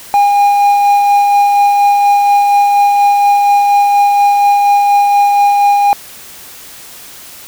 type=tone with tremolo; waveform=triangle; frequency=812 Hz; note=G#5; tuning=39 cents flat; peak=-3 dBFS; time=0.14-5.93 s; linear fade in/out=0 ms; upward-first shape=sine; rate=4.2 Hz; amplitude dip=25%; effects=white hiss -33 dBFS RMS until 7.47 s